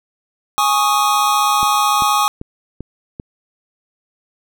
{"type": "chord", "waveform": "square", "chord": "Ab suspended fourth", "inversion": "none", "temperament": "equal", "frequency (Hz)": [830.6, 1108.7, 1244.5], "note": ["Ab5", "Db6", "Eb6"], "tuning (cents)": [0, 0, 0], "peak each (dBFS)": -18, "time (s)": [0.58, 2.28], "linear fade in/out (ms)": 0}
{"type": "click train", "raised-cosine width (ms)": 3, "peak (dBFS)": -15, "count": 5, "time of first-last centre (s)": [1.63, 3.199], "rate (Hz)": 2.55}
{"effects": []}